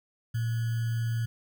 sine tone with sample-and-hold, 115.1 Hz, A#2, 22 cents flat, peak -26 dBFS, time 0.34-1.26 s, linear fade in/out 10 ms, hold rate 1575 Hz, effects none

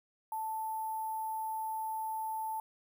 sine tone with sample-and-hold, 880 Hz, A5, in tune, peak -34 dBFS, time 0.32-2.6 s, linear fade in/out 2 ms, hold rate 11025 Hz, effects none

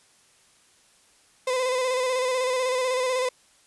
35% pulse tone with vibrato, 510 Hz, C5, 44 cents flat, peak -21 dBFS, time 1.47-3.29 s, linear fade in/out 5 ms, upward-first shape square, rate 16 Hz, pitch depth 32 cents each way, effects white hiss -59 dBFS RMS until 3.66 s + resampled to 24000 Hz

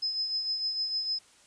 sine tone with tremolo, 5100 Hz, D#8, 42 cents sharp, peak -26 dBFS, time 0.02-1.19 s, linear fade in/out 10 ms, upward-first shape triangle, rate 6.6 Hz, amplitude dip 55%, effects white hiss -59 dBFS RMS until 1.46 s + resampled to 22050 Hz

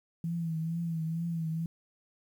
sine tone with vibrato, 164.81 Hz, E3, in tune, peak -30 dBFS, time 0.24-1.66 s, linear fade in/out 2 ms, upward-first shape triangle, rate 2.2 Hz, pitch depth 63 cents each way, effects 10-bit

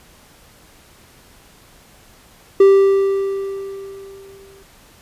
triangle tone with exponential decay, 391.7 Hz, G4, 1 cent flat, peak -3 dBFS, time 2.6-4.63 s, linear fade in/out 5 ms, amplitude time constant 440 ms, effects pink hiss -48 dBFS RMS until 5.01 s + resampled to 32000 Hz

